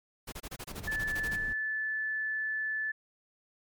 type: noise bursts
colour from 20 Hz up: pink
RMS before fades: -41 dBFS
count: 14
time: 0.27-1.363 s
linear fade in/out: 10 ms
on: 53 ms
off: 27 ms
type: noise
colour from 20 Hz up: brown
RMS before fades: -42 dBFS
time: 0.7-1.54 s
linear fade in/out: 20 ms
type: tone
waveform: sine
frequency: 1742 Hz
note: A6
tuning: 18 cents flat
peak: -30 dBFS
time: 0.87-2.92 s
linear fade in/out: 10 ms
effects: MP3 96 kbps